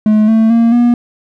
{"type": "tone with pitch steps", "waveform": "triangle", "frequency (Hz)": [214.1, 222.4, 231.1, 240], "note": ["A3", "A3", "A#3", "B3"], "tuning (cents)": [-47, 19, -15, -49], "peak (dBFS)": -4, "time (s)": [0.06, 0.94], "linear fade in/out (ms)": 2, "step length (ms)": 220, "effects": []}